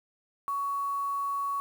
sine tone with quantisation, 1120 Hz, C#6, 18 cents sharp, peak -28 dBFS, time 0.48-1.6 s, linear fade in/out 0 ms, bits 8, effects none

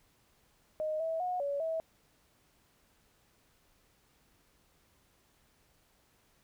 sine tone with pitch steps, 620 / 650 / 726 / 566 / 648 Hz, D#5 / E5 / F#5 / C#5 / E5, -6 / -24 / -33 / +36 / -30 cents, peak -31 dBFS, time 0.8-1.8 s, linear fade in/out 0 ms, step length 200 ms, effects pink hiss -69 dBFS RMS until 6.43 s

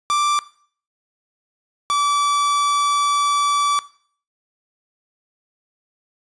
45% pulse tone pair in turn, 1174.7 / 1155.9 Hz, D6 / D6, 0 / -28 cents, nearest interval unison, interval 28 cents, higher first, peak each -16 dBFS, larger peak neither, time 0.1-0.39 / 1.9-3.79 s, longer second, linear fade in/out 0 ms, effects noise-tail reverb RT60 0.5 s tail -18 dB re dry + resampled to 22050 Hz

